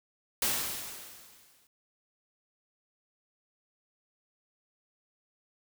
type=noise with exponential decay; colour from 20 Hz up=white; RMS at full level=-27 dBFS; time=0.42-1.67 s; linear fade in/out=2 ms; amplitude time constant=270 ms; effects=none